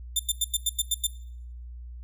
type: tone bursts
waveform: 15% pulse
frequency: 3577 Hz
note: A7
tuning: 28 cents sharp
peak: -15 dBFS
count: 8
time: 0.16-1.069 s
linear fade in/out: 5 ms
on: 34 ms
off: 91 ms
effects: noise-tail reverb RT60 0.7 s tail -20 dB re dry + added 60 Hz sine -38 dBFS peak until 2.03 s